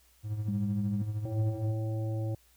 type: tone with tremolo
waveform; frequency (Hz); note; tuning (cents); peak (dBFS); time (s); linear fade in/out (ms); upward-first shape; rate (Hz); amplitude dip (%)
triangle; 106.5; G#2; +44; -26; 0.23-1.73; 50; triangle; 13; 65
type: tone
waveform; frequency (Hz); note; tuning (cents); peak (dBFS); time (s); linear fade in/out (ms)
sine; 200.9; G3; +43; -30; 0.48-1.02; 5
type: harmonic tone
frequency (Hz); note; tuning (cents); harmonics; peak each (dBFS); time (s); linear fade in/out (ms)
110; A2; 0; 1 / 3 / 5 / 7; -30 / -40 / -42 / -50; 1.25-2.35; 5
effects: added 60 Hz sine -65 dBFS peak until 2.56 s + white hiss -65 dBFS RMS until 2.56 s